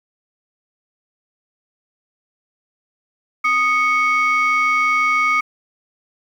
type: tone pair together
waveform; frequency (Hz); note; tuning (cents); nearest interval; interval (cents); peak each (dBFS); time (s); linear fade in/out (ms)
sine; 1242.8 / 2217; D#6 / C#7; -2 / 0; minor seventh; 1002; -15; 3.44-5.41; 10
effects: tanh soft clip ceiling -10 dBFS + 8-bit